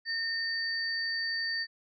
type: tone pair together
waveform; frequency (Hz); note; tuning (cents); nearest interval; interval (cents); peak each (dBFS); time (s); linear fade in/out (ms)
sine; 1823 / 4594; A#6 / D8; -39 / -39; octave + major third; 1600; -32 / -33; 0.05-1.67; 50
effects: none